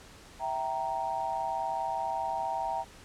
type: chord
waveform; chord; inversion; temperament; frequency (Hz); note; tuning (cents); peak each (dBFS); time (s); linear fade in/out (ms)
sine; E diminished; none; equal with one note detuned; 659.3 / 778.1 / 932.3; E5 / G5 / Bb5; 0 / -13 / 0; -37 / -33 / -33; 0.39-2.85; 50
effects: pink hiss -52 dBFS RMS until 3.04 s + low-pass 9000 Hz 12 dB/octave